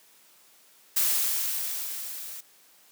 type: noise with level ramp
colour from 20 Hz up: blue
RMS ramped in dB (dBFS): -23 to -40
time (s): 0.96-2.41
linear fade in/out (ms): 10
effects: white hiss -58 dBFS RMS until 2.91 s + high-pass 200 Hz 12 dB/octave